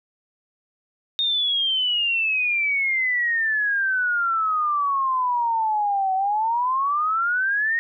sine exponential two-way sweep, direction down then up, 3700 to 751 to 1878 Hz, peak -19 dBFS, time 1.19-7.79 s, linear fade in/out 0 ms, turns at 6.14 s, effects none

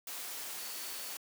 sine tone in noise, 4474 Hz, C#8, 15 cents sharp, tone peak -51 dBFS, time 0.59-1.14 s, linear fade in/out 2 ms, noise white, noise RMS -42 dBFS, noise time 0.07-1.17 s, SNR -12 dB, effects high-pass 300 Hz 12 dB/octave

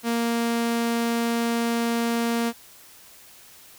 sawtooth tone, 233.1 Hz, A#3, in tune, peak -18 dBFS, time 0.03-2.53 s, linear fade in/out 50 ms, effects white hiss -49 dBFS RMS until 3.78 s

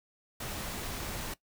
pink noise, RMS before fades -38 dBFS, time 0.4-1.34 s, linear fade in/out 5 ms, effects noise-tail reverb RT60 0.1 s tail -18 dB re dry

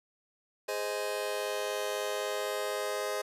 sawtooth chord, Ab major, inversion none, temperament just, 415.3 / 519.1 / 623 Hz, Ab4 / C5 / Eb5, 0 / -14 / +2 cents, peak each -32 dBFS, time 0.68-3.22 s, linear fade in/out 10 ms, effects resampled to 32000 Hz + 11-bit

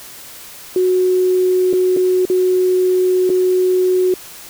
sine tone with dropouts, 367.7 Hz, F#4, 11 cents flat, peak -11 dBFS, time 0.76-4.14 s, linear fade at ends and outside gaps 2 ms, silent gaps 1.729-1.735 / 1.965-1.97 / 2.253-2.299 / 3.294-3.3 s, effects white hiss -36 dBFS RMS until 4.49 s

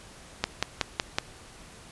click train, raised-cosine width 0.2 ms, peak -6 dBFS, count 5, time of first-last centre 0.44-1.185 s, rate 5.37 Hz, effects pink hiss -49 dBFS RMS until 1.91 s + resampled to 24000 Hz

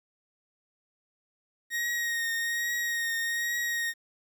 40% pulse tone with vibrato, 1871 Hz, A#6, 6 cents sharp, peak -27 dBFS, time 1.7-3.94 s, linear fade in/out 50 ms, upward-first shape triangle, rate 1.2 Hz, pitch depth 30 cents each way, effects 10-bit

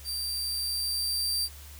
sawtooth tone with level ramp, 4692 Hz, D8, 2 cents flat, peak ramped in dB -28 to -23 dBFS, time 0.04-1.49 s, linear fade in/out 50 ms, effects added 72 Hz sine -45 dBFS peak until 1.79 s + white hiss -50 dBFS RMS until 1.79 s

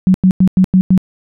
sine tone bursts, 186.4 Hz, F#3, 13 cents sharp, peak -5 dBFS, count 6, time 0.07-0.977 s, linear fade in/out 0 ms, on 72 ms, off 95 ms, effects none

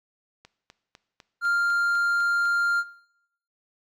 click train, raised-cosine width 0.2 ms, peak -29 dBFS, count 9, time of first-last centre 0.45-2.455 s, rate 3.99 Hz
triangle tone, 1396.9 Hz, F6, in tune, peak -19 dBFS, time 1.41-2.84 s, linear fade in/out 50 ms
effects noise-tail reverb RT60 0.8 s tail -17 dB re dry

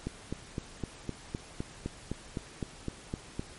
click train, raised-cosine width 3 ms, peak -20 dBFS, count 14, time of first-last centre 0.07-3.395 s, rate 3.91 Hz, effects pink hiss -50 dBFS RMS until 3.58 s + MP3 48 kbps

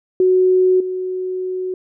sine tone with level steps, 370 Hz, F#4, in tune, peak -10 / -20 dBFS, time 0.2-1.74 s, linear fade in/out 2 ms, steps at 0.8 s, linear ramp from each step 5 ms, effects none

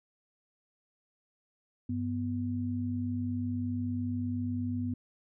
sine tone pair together, 98.49 / 246.9 Hz, G2 / B3, +9 / 0 cents, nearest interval octave + major third, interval 1591 cents, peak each -34 / -32 dBFS, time 1.89-4.94 s, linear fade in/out 5 ms, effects none

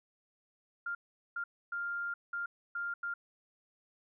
sine tone bursts at uneven times, 1399 Hz, F6, 3 cents sharp, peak -34 dBFS, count 6, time 0.86-0.95 / 1.36-1.44 / 1.72-2.14 / 2.33-2.46 / 2.75-2.94 / 3.03-3.14 s, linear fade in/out 5 ms, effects none

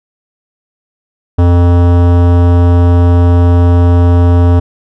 sine tone with hard clipping, 87.31 Hz, F2, in tune, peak -6 dBFS, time 1.38-4.6 s, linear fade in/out 10 ms, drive 18 dB, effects none

